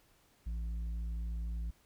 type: tone with tanh clipping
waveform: triangle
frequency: 56.5 Hz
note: A1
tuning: 47 cents sharp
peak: -36 dBFS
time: 0.46-1.71 s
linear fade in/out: 10 ms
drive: 10 dB
effects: pink hiss -68 dBFS RMS until 1.85 s